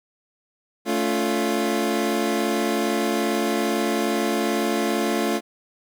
25% pulse chord, A augmented, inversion none, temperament equal with one note detuned, 220 / 282.4 / 349.2 Hz, A3 / C#4 / E#4, 0 / +32 / 0 cents, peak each -21 / -23 / -21 dBFS, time 0.85-5.41 s, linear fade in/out 50 ms, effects none

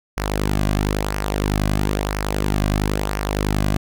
sawtooth tone with flanger, 50.8 Hz, G#1, 38 cents flat, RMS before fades -21 dBFS, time 0.17-3.77 s, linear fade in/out 5 ms, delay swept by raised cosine 0.26 to 2.26 ms, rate 1 Hz, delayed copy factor -0.55, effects none

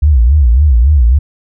sine tone with vibrato, 66.1 Hz, C2, 18 cents sharp, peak -4 dBFS, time 0.02-1.19 s, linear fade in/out 10 ms, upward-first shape sine, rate 3.6 Hz, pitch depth 260 cents each way, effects none

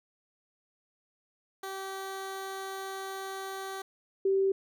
15% pulse / sine tone pair in turn, 386.1 / 387.7 Hz, G4 / G4, -26 / -19 cents, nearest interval unison, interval 7 cents, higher second, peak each -30 / -23 dBFS, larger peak second, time 1.63-3.82 / 4.25-4.52 s, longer first, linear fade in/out 5 ms, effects none

